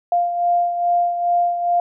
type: beating tone pair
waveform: sine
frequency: 698.5 / 700.9 Hz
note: F5 / F5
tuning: 0 / +6 cents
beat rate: 2.4 Hz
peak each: -16 / -24 dBFS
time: 0.12-1.8 s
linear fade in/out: 2 ms
effects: none